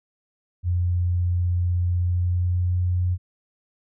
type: tone with pitch glide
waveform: sine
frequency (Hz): 88.4 to 89.74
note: F2 to F2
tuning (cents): +22 to +48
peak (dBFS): -19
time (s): 0.63-3.18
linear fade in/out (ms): 50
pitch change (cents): +26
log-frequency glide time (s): 1.94-2.88
effects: none